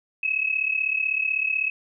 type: tone pair together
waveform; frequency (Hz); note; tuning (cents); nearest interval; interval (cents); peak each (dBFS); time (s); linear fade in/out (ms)
sine; 2556 / 2592; D#7 / E7; +46 / -30; unison; 24; -24 / -25; 0.23-1.7; 5
effects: none